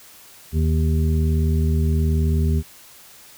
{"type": "harmonic tone", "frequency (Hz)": 78.9, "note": "D#2", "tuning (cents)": 25, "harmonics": [1, 2, 3, 5], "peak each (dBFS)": [-17, -23, -27, -31], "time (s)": [0.52, 2.63], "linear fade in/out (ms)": 50, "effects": ["white hiss -46 dBFS RMS until 3.37 s"]}